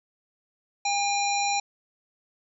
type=harmonic tone with a mistuned harmonic; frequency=808 Hz; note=G#5; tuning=48 cents flat; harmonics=1 / 3 / 5 / 7 / 9; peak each=-25 / -30 / -32 / -33 / -35 dBFS; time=0.85-1.6 s; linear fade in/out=5 ms; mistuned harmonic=9; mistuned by=-40 cents; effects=none